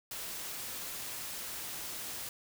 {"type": "noise", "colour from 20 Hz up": "white", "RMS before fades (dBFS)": -41, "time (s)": [0.11, 2.29], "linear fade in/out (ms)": 2, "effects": []}